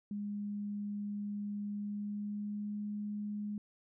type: tone with pitch glide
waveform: sine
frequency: 205.3 to 207.8 Hz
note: G#3 to G#3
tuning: -20 to +1 cents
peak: -36 dBFS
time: 0.11-3.58 s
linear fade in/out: 2 ms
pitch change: +21 cents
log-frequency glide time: 1.67-2.8 s
effects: none